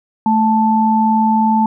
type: tone pair together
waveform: sine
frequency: 220 / 878.5 Hz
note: A3 / A5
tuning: 0 / -3 cents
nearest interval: 2 octaves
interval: 2397 cents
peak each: -13 dBFS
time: 0.26-1.66 s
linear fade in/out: 2 ms
effects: none